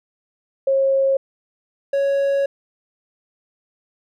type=tone pair in turn; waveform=sine / triangle; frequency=541 / 555.2 Hz; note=C#5 / C#5; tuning=-42 / +3 cents; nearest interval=unison; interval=45 cents; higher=second; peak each=-14 dBFS; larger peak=neither; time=0.67-1.17 / 1.93-2.46 s; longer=second; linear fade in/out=5 ms; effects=none